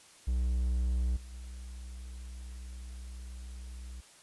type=tone with level steps; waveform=triangle; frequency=61.74 Hz; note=B1; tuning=in tune; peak=-25 / -42 / -39 dBFS; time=0.27-4.01 s; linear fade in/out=10 ms; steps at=1.16 / 1.32 s; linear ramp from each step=10 ms; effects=white hiss -57 dBFS RMS until 4.22 s + resampled to 24000 Hz